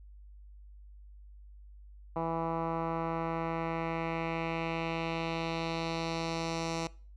10% pulse tone with low-pass filter sweep, 164.81 Hz, E3, in tune, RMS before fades -34 dBFS, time 2.16-6.87 s, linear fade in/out 2 ms, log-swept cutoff 1000 to 6100 Hz, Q 1.8, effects noise-tail reverb RT60 0.4 s tail -22 dB re dry + added 50 Hz sine -49 dBFS peak until 7.16 s

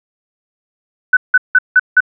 sine tone bursts, 1500 Hz, F#6, 23 cents sharp, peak -4 dBFS, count 5, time 1.13-2.005 s, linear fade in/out 5 ms, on 39 ms, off 170 ms, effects none

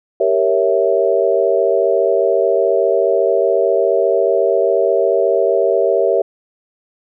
sine chord, G diminished seventh, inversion none, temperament equal, 392 / 466.2 / 554.4 / 659.3 Hz, G4 / Bb4 / Db5 / Fb5, 0 / 0 / 0 / 0 cents, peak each -17 dBFS, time 0.2-6.22 s, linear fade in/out 5 ms, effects none

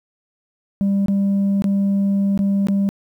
sine tone with dropouts, 198 Hz, G3, 18 cents sharp, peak -12 dBFS, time 0.81-2.89 s, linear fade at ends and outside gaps 0 ms, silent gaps 1.06-1.083 / 1.621-1.642 / 2.376-2.391 / 2.67-2.685 s, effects tanh soft clip ceiling -14 dBFS + 9-bit

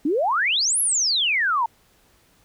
sine exponential two-way sweep, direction up then down, 270.2 to 11440 to 879 Hz, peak -18 dBFS, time 0.05-1.66 s, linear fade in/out 5 ms, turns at 0.8 s, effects pink hiss -59 dBFS RMS until 2.44 s

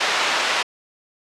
pink band-pass noise, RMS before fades -21 dBFS, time 0-0.63 s, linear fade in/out 10 ms, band 810 to 4600 Hz, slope 12 dB/octave, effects low-pass 9000 Hz 12 dB/octave

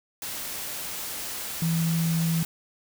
sine tone in noise, 164.81 Hz, E3, in tune, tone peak -22 dBFS, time 1.62-2.43 s, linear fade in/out 2 ms, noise white, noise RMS -34 dBFS, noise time 0.22-2.45 s, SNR +9 dB, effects none

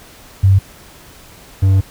sine / triangle tone pair in turn, 96.7 / 96.28 Hz, G2 / G2, -23 / -31 cents, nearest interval unison, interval 8 cents, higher first, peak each -6 dBFS, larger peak neither, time 0.43-0.59 / 1.62-1.81 s, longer second, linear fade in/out 10 ms, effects pink hiss -41 dBFS RMS until 1.9 s

